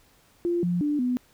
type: tone with pitch steps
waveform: sine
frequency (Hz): 346.2 / 175.7 / 294.6 / 248.7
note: F4 / F3 / D4 / B3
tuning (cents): -15 / +11 / +6 / +12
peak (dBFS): -22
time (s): 0.45-1.17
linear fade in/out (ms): 0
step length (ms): 180
effects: pink hiss -60 dBFS RMS until 1.33 s